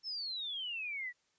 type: exponential sweep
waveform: sine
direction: down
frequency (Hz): 5390 to 1906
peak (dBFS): -37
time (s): 0.03-1.13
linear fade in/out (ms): 50
effects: white hiss -75 dBFS RMS until 1.38 s + resampled to 16000 Hz